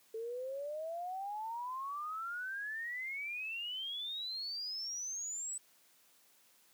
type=exponential sweep; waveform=sine; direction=up; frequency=440 to 8040 Hz; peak=-38 dBFS; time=0.14-5.58 s; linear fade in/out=5 ms; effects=white hiss -67 dBFS RMS until 6.73 s + high-pass 150 Hz 12 dB/octave